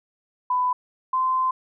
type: tone pair in turn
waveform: sine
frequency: 999 / 1034.2 Hz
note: B5 / C6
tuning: +20 / -20 cents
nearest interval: minor second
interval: 60 cents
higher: second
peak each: -19 / -19 dBFS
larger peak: neither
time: 0.5-0.73 / 1.13-1.51 s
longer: second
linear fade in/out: 5 ms
effects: none